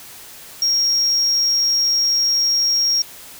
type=tone; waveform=sine; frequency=5588 Hz; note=F8; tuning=in tune; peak=-12 dBFS; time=0.62-3.02 s; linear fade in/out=2 ms; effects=tanh soft clip ceiling -13 dBFS + white hiss -39 dBFS RMS until 3.39 s